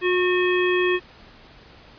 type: harmonic tone with a mistuned harmonic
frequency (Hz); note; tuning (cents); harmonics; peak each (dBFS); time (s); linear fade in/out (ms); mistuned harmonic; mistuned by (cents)
363.9; F#4; -29; 1 / 3 / 5 / 7 / 9; -19 / -29 / -26 / -27 / -33; 0.01-1; 50; 1; -15
effects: pink hiss -48 dBFS RMS until 1.98 s + resampled to 11025 Hz